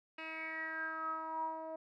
10% pulse tone with low-pass filter sweep, 320 Hz, D#4, 49 cents sharp, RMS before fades -41 dBFS, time 0.18-1.76 s, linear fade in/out 5 ms, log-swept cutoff 2800 to 720 Hz, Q 9.4, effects none

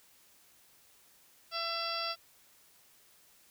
harmonic tone, 671 Hz, E5, 31 cents sharp, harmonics 1 / 2 / 3 / 4 / 5 / 6 / 7 / 8, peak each -41 / -38 / -47 / -43 / -43 / -48 / -38 / -44 dBFS, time 1.51-2.16 s, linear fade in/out 50 ms, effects white hiss -63 dBFS RMS until 3.5 s

